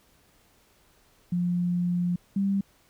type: tone pair in turn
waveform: sine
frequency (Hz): 176.3 / 196.86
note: F3 / G3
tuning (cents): +17 / +8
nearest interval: major second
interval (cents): 191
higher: second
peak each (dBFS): -23 / -22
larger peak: second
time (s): 1.32-2.16 / 2.36-2.61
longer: first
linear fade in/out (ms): 5
effects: pink hiss -62 dBFS RMS until 2.89 s